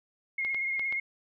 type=tone with vibrato; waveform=sine; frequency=2146 Hz; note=C7; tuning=43 cents sharp; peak=-28 dBFS; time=0.38-1 s; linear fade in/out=5 ms; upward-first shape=sine; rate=17 Hz; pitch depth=29 cents each way
type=clicks; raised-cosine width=0.3 ms; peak=-25 dBFS; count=4; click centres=0.449 / 0.546 / 0.795 / 0.925 s
effects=none